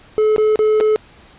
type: tone with dropouts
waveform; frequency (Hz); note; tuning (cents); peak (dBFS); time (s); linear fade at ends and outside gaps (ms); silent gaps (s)
triangle; 430.4; A4; -38; -9; 0.18-0.96; 0; 0.362-0.381 / 0.558-0.591 / 0.802-0.809
effects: pink hiss -46 dBFS RMS until 1.38 s + resampled to 8000 Hz